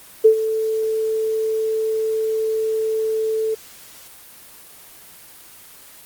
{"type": "tone with ADSR envelope", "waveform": "sine", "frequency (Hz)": 440, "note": "A4", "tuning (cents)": 0, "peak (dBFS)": -5, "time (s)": [0.24, 3.55], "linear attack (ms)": 15, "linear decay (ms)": 91, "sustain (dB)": -13, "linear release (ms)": 11, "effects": ["white hiss -43 dBFS RMS until 6.05 s", "Opus 24 kbps"]}